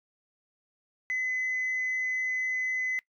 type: tone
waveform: sine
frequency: 2024 Hz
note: B6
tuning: 42 cents sharp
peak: -26 dBFS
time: 1.1-2.99 s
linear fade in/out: 0 ms
effects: noise-tail reverb RT60 0.1 s tail -22 dB re dry + tanh soft clip ceiling -24 dBFS